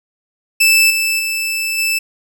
sawtooth tone with level steps, 2637 Hz, E7, in tune, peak -5 / -11 / -14 / -11 dBFS, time 0.6-1.99 s, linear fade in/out 10 ms, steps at 0.9 / 1.19 / 1.78 s, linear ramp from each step 5 ms, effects none

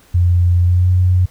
sine tone with pitch glide, 88.1 to 90.94 Hz, F2 to F#2, +16 to -29 cents, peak -9 dBFS, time 0.14-1.26 s, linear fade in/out 10 ms, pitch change +55 cents, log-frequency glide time 0.63-0.88 s, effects pink hiss -49 dBFS RMS until 1.3 s

